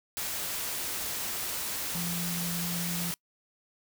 sine tone in noise, 172.8 Hz, F3, 18 cents flat, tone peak -33 dBFS, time 1.95-3.11 s, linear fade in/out 0 ms, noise white, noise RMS -34 dBFS, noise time 0.17-3.14 s, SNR -2 dB, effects noise-tail reverb RT60 0.1 s tail -26 dB re dry

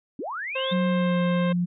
sine linear sweep, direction up, 217.5 to 3729 Hz, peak -29 dBFS, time 0.19-0.73 s, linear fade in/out 2 ms
harmonic tone, 528 Hz, C5, 16 cents sharp, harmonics 1 / 2 / 3 / 4 / 5 / 6 / 7, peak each -27 / -33 / -37 / -39 / -41 / -43 / -44 dBFS, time 0.55-1.53 s, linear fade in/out 10 ms
sine tone with pitch glide, 183.6 to 176.22 Hz, F#3 to F3, -13 to +16 cents, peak -21 dBFS, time 0.71-1.66 s, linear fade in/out 20 ms, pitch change -71 cents, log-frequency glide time 0.88-1.21 s
effects none

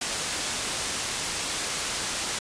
white low-pass noise, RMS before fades -30 dBFS, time 0.01-2.39 s, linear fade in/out 5 ms, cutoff 9000 Hz, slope 12 dB/octave, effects resampled to 22050 Hz

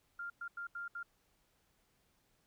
sine tone bursts at uneven times, 1396.9 Hz, F6, in tune, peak -40 dBFS, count 5, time 0.19-0.3 / 0.41-0.48 / 0.57-0.67 / 0.75-0.88 / 0.95-1.03 s, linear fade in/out 5 ms, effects pink hiss -75 dBFS RMS until 2.46 s

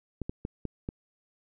clicks, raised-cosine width 3 ms, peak -20 dBFS, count 5, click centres 0.217 / 0.295 / 0.451 / 0.653 / 0.889 s, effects none

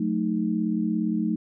sine chord, D# diminished, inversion first, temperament equal with one note detuned, 182.66 / 220 / 311.1 Hz, F#3 / A3 / D#4, -22 / 0 / 0 cents, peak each -28 / -25 / -28 dBFS, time 0-1.36 s, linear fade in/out 5 ms, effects none

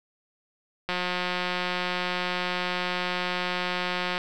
click train, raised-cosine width 0.3 ms, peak -12 dBFS, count 593, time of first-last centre 0.89-4.179 s, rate 180 Hz, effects none

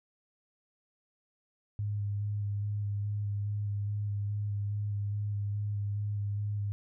sine tone with vibrato, 102.7 Hz, G#2, 19 cents flat, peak -30 dBFS, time 1.79-6.72 s, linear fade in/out 0 ms, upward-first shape square, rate 2.4 Hz, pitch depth 14 cents each way, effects none

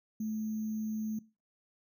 sine tone with sample-and-hold, 216.8 Hz, A3, 25 cents flat, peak -32 dBFS, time 0.2-1.19 s, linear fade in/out 5 ms, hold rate 6300 Hz, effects noise-tail reverb RT60 0.3 s tail -20 dB re dry

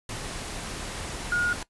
sine tone in noise, 1433 Hz, F6, 44 cents sharp, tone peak -21 dBFS, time 1.32-1.53 s, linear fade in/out 2 ms, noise pink, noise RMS -35 dBFS, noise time 0.09-1.63 s, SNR +11 dB, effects noise-tail reverb RT60 0.1 s tail -19 dB re dry + resampled to 24000 Hz

